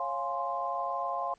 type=chord; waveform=sine; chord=Db major seventh; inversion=none; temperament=equal with one note detuned; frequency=549.9 / 698.5 / 830.6 / 1046.5 Hz; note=Db5 / F5 / Ab5 / C6; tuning=-14 / 0 / 0 / 0 cents; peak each=-38 / -34 / -37 / -33 dBFS; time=0-1.34 s; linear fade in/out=2 ms; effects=pink hiss -66 dBFS RMS until 1.38 s + MP3 32 kbps